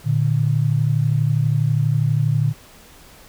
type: tone pair together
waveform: sine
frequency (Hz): 116.08 / 148.4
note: A#2 / D3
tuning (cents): -7 / +18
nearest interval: major third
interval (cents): 425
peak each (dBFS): -18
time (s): 0.04-2.54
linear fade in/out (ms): 50
effects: pink hiss -46 dBFS RMS until 3.28 s